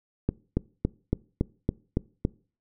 click train, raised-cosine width 3 ms, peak -10 dBFS, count 8, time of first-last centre 0.29-2.251 s, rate 3.57 Hz, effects noise-tail reverb RT60 0.4 s tail -23 dB re dry

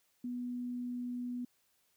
sine tone, 245.5 Hz, B3, 10 cents flat, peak -36 dBFS, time 0.24-1.45 s, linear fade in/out 5 ms, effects white hiss -74 dBFS RMS until 1.96 s

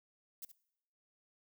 violet noise with echo, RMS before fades -45 dBFS, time 0.42-0.45 s, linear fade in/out 5 ms, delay 68 ms, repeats 1, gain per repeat -11 dB, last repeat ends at 0.518 s, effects noise-tail reverb RT60 0.8 s tail -21 dB re dry

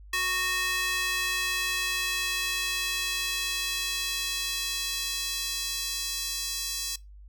square tone with high-pass filter sweep, 369.2 Hz, F#4, 4 cents flat, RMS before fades -30 dBFS, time 0.13-6.96 s, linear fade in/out 5 ms, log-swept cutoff 1800 to 4900 Hz, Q 1.3, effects noise-tail reverb RT60 0.2 s tail -22 dB re dry + added 50 Hz sine -45 dBFS peak until 7.28 s

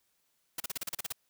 white noise bursts, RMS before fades -35 dBFS, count 10, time 0.58-1.124 s, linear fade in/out 5 ms, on 22 ms, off 36 ms, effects white hiss -75 dBFS RMS until 1.29 s

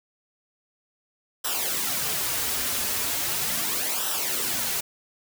white noise with flanger, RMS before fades -27 dBFS, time 1.44-4.81 s, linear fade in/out 10 ms, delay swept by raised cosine 0.44 to 6.24 ms, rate 0.38 Hz, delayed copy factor -0.7, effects none

